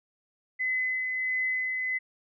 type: tone with tremolo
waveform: sine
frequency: 2026 Hz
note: B6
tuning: 44 cents sharp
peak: -25 dBFS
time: 0.59-1.99 s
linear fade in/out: 20 ms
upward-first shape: sine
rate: 1.5 Hz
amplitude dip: 30%
effects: none